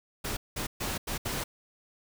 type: noise bursts at uneven times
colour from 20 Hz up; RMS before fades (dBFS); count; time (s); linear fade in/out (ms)
pink; -33; 5; 0.24-0.37 / 0.56-0.67 / 0.8-0.98 / 1.07-1.18 / 1.25-1.44; 10
effects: none